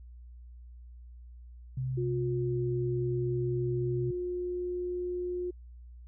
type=tone with pitch glide; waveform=sine; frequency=129.7 to 127.03 Hz; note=C3 to B2; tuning=-15 to +49 cents; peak=-30 dBFS; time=1.77-4.11 s; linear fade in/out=5 ms; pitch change=-36 cents; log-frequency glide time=2.18-2.62 s
type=tone; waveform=sine; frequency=357.4 Hz; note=F4; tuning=40 cents sharp; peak=-31 dBFS; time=1.97-5.51 s; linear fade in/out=10 ms
effects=added 60 Hz sine -46 dBFS peak until 6.07 s